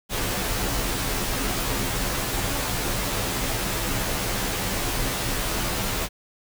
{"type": "noise with comb filter", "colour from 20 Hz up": "pink", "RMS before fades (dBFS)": -26, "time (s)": [0.09, 6.09], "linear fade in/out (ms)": 50, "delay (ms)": 13, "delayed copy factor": -0.9, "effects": []}